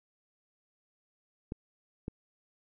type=clicks; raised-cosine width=3 ms; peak=-23 dBFS; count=2; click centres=1.521 / 2.081 s; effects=none